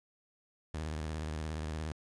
sawtooth tone with vibrato, 77.78 Hz, D#2, in tune, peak -32 dBFS, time 0.74-1.92 s, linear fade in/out 0 ms, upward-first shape triangle, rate 17 Hz, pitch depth 120 cents each way, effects resampled to 22050 Hz + 10-bit

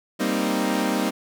sawtooth chord, C minor seventh, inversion second, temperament equal, 196 / 233.1 / 261.6 / 311.1 Hz, G3 / Bb3 / C4 / Eb4, 0 / 0 / 0 / 0 cents, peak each -23 dBFS, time 0.19-1.11 s, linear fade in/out 20 ms, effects none

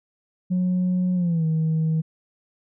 sine tone with pitch glide, 181.9 to 159.27 Hz, F#3 to D#3, -29 to +41 cents, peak -17 dBFS, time 0.5-2.02 s, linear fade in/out 20 ms, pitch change -230 cents, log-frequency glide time 1.15-1.45 s, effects tanh soft clip ceiling -17 dBFS

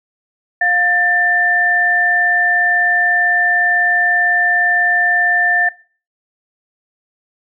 sine tone pair together, 706.8 / 1781 Hz, F5 / A6, +21 / +21 cents, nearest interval octave + major third, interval 1600 cents, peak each -19 / -12 dBFS, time 0.61-5.69 s, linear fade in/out 5 ms, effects noise-tail reverb RT60 0.4 s tail -21 dB re dry

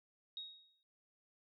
sine tone with exponential decay, 3766 Hz, A#7, 17 cents sharp, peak -40 dBFS, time 0.37-0.83 s, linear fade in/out 1 ms, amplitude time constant 98 ms, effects MP3 48 kbps

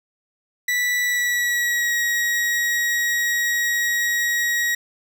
40% pulse tone with pitch glide, 1963 to 1899.4 Hz, B6 to A#6, -11 to +32 cents, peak -18 dBFS, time 0.68-4.75 s, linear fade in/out 5 ms, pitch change -57 cents, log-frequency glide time 1.01-1.96 s, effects none

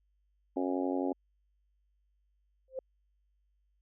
harmonic tone, 91.4 Hz, F#2, 21 cents flat, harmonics 3 / 4 / 5 / 6 / 7 / 8 / 9, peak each -32 / -36 / -40 / -39 / -42 / -43 / -42 dBFS, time 0.56-1.13 s, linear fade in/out 10 ms
sine tone with exponential growth, 523.3 Hz, C5, in tune, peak -30 dBFS, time 2.68-2.79 s, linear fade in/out 2 ms, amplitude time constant 23 ms
effects added 50 Hz sine -70 dBFS peak until 3.81 s

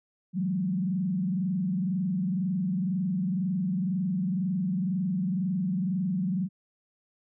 sine tone with frequency modulation, 185 Hz, F#3, in tune, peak -25 dBFS, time 0.33-6.49 s, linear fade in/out 50 ms, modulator 22 Hz, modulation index 0.89, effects none

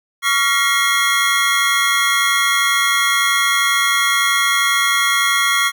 square tone cluster, 1128 / 1389 / 1911 / 2144 / 3294 Hz, C#6 / F6 / A#6 / C7 / G#7, +30 / -10 / +43 / +42 / -15 cents, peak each -21 dBFS, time 0.22-5.72 s, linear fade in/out 50 ms, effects none

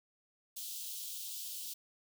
white high-pass noise, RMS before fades -43 dBFS, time 0.56-1.74 s, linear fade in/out 10 ms, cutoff 3000 Hz, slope 48 dB/octave, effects none

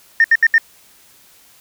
sine tone bursts, 1819 Hz, A#6, 43 cents flat, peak -6 dBFS, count 4, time 0.2-0.581 s, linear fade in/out 2 ms, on 42 ms, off 71 ms, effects tanh soft clip ceiling -3 dBFS + white hiss -49 dBFS RMS until 1.6 s

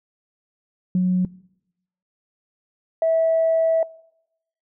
sine tone pair in turn, 182.6 / 651.8 Hz, F#3 / E5, -23 / -20 cents, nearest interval octave + minor seventh, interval 2203 cents, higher second, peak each -15 dBFS, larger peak neither, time 0.95-1.25 / 3.02-3.83 s, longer second, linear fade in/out 2 ms, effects noise-tail reverb RT60 0.8 s tail -22 dB re dry + tanh soft clip ceiling -11 dBFS

